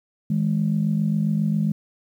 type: tone pair together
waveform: sine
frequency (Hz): 160 / 207.4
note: D#3 / G#3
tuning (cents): +49 / -2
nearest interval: major third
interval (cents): 449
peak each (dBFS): -21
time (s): 0.3-1.72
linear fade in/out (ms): 5
effects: tanh soft clip ceiling -11 dBFS + 9-bit